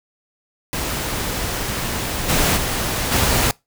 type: noise with level steps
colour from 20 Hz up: pink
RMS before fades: -24 / -17 / -22 / -17 dBFS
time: 0.73-3.51 s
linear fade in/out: 0 ms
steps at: 2.28 / 2.56 / 3.11 s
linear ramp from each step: 20 ms
effects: noise-tail reverb RT60 0.2 s tail -23 dB re dry